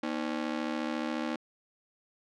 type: ring-modulated tone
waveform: sawtooth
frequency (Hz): 276.3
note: C#4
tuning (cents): -6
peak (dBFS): -24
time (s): 0.03-1.36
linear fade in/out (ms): 5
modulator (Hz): 37.1
effects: low-pass 4000 Hz 12 dB/octave